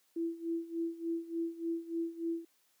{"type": "tone with tremolo", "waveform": "sine", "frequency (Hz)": 333.2, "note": "E4", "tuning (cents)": 19, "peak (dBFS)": -30, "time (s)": [0.16, 2.45], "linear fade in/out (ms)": 5, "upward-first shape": "sine", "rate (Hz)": 3.4, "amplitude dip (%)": 85, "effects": ["white hiss -72 dBFS RMS until 2.8 s", "high-pass 200 Hz 12 dB/octave"]}